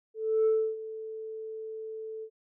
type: tone with ADSR envelope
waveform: sine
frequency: 440 Hz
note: A4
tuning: in tune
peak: -19 dBFS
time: 0.14-2.3 s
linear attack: 320 ms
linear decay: 300 ms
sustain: -17 dB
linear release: 69 ms
effects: tanh soft clip ceiling -19 dBFS